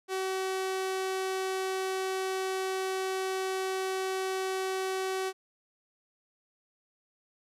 sawtooth tone, 379 Hz, F#4, 42 cents sharp, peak -26 dBFS, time 0.08-5.33 s, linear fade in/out 50 ms, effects low-pass 12000 Hz 12 dB/octave

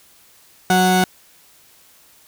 30% pulse tone pair together, 184.49 / 737 Hz, F#3 / F#5, -5 / -7 cents, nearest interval 2 octaves, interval 2398 cents, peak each -13 dBFS, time 0.7-1.04 s, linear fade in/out 2 ms, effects white hiss -51 dBFS RMS until 2.27 s

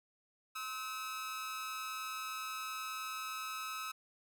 sawtooth tone with amplitude modulation, 1288 Hz, E6, 41 cents flat, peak -33 dBFS, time 0.55-3.92 s, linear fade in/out 10 ms, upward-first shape sine, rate 239 Hz, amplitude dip 65%, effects none

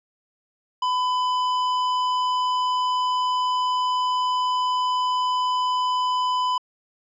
sine tone with hard clipping, 1003 Hz, B5, 26 cents sharp, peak -22 dBFS, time 0.82-6.58 s, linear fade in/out 5 ms, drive 11 dB, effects low-pass 6000 Hz 12 dB/octave

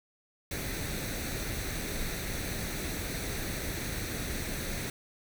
pink noise with comb filter, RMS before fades -35 dBFS, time 0.51-4.9 s, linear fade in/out 2 ms, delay 0.49 ms, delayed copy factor +0.55, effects none

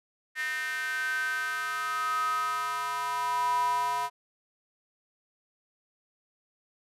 square tone with high-pass filter sweep, 140.6 Hz, C#3, 25 cents sharp, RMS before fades -30 dBFS, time 0.35-4.1 s, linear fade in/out 50 ms, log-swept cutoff 1800 to 890 Hz, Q 9.3, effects resampled to 32000 Hz

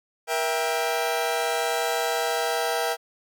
sawtooth chord, E diminished, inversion second, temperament just, 474.7 / 659.3 / 791.1 Hz, Bb4 / E5 / G5, +31 / 0 / +16 cents, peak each -24 dBFS, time 0.27-2.97 s, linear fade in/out 50 ms, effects none

